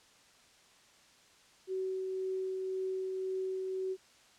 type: tone with tremolo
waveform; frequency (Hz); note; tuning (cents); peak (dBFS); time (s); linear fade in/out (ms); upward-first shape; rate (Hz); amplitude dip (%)
sine; 377.3; F#4; +34; -32; 1.67-3.97; 50; triangle; 1.9; 25
effects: white hiss -62 dBFS RMS until 4.38 s + low-pass 7000 Hz 12 dB/octave